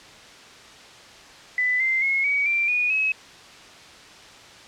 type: tone with pitch steps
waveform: sine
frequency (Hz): 1997 / 2082 / 2170 / 2262 / 2358 / 2459 / 2563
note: B6 / C7 / C#7 / C#7 / D7 / D#7 / E7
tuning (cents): +19 / -9 / -37 / +34 / +6 / -21 / -49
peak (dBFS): -19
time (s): 1.58-3.12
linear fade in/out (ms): 2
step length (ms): 220
effects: white hiss -45 dBFS RMS until 4.67 s + low-pass 5000 Hz 12 dB/octave